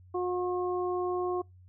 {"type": "harmonic tone", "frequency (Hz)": 360.2, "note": "F#4", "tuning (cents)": -46, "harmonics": [1, 2, 3], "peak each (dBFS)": [-29, -36, -37], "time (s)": [0.14, 1.42], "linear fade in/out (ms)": 10, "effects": ["noise-tail reverb RT60 0.2 s tail -26 dB re dry", "added 91 Hz sine -52 dBFS peak until 1.68 s"]}